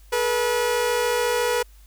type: tone pair together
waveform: sawtooth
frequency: 431.2 / 485.1 Hz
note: A4 / B4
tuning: -35 / -31 cents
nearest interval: major second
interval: 204 cents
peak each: -23 / -17 dBFS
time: 0.12-1.63 s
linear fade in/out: 10 ms
effects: added 50 Hz sine -46 dBFS peak until 1.86 s + white hiss -58 dBFS RMS until 1.86 s